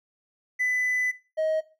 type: tone pair in turn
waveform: triangle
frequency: 2000 / 630 Hz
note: B6 / D#5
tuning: +21 / +21 cents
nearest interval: octave + minor sixth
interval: 2000 cents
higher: first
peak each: -20 dBFS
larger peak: neither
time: 0.59-1.12 / 1.37-1.61 s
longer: first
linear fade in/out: 20 ms
effects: noise-tail reverb RT60 0.3 s tail -17 dB re dry + tanh soft clip ceiling -16 dBFS